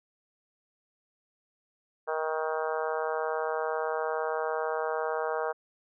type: harmonic tone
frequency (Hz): 157.7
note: D#3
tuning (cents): +24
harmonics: 3 / 4 / 5 / 6 / 7 / 8 / 9 / 10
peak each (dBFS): -32 / -34 / -36 / -38 / -39 / -40 / -41 / -42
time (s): 2.07-5.53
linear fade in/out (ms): 20
effects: none